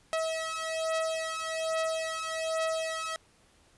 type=beating tone pair; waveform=sawtooth; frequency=644 / 645.2 Hz; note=E5 / E5; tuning=-41 / -37 cents; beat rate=1.2 Hz; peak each=-29 dBFS; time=0.13-3.16 s; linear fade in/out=0 ms; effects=pink hiss -63 dBFS RMS until 3.77 s + resampled to 24000 Hz